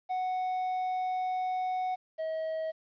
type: tone pair in turn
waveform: triangle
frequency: 740 / 638.3 Hz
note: F#5 / D#5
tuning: 0 / +44 cents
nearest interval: minor third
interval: 256 cents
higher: first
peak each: -27 / -29 dBFS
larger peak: first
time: 0.09-1.96 / 2.18-2.72 s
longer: first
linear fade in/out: 20 ms
effects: resampled to 11025 Hz + 11-bit